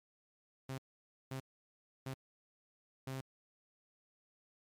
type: tone bursts at uneven times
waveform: sawtooth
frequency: 132.6 Hz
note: C3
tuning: 23 cents sharp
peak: -36 dBFS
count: 4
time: 0.69-0.78 / 1.31-1.4 / 2.06-2.14 / 3.07-3.21 s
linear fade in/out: 5 ms
effects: MP3 96 kbps